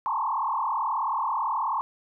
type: tone with frequency modulation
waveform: sine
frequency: 987.8 Hz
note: B5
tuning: in tune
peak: -24 dBFS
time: 0.06-1.81 s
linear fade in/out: 0 ms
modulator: 38.5 Hz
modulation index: 3.6
effects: none